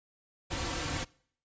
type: noise with comb filter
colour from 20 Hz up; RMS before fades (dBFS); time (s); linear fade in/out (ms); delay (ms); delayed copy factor
pink; -34; 0.5-1.05; 20; 4.8; -0.8
effects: noise-tail reverb RT60 0.6 s tail -24 dB re dry + resampled to 16000 Hz